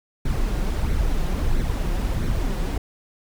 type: noise with flanger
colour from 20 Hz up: brown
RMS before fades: -22 dBFS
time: 0.25-2.78 s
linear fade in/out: 5 ms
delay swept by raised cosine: 0.49 to 5.69 ms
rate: 1.5 Hz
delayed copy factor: +0.5
effects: none